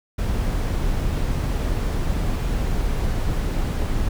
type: noise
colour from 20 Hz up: brown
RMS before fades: -22 dBFS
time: 0.18-4.09 s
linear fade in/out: 10 ms
effects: none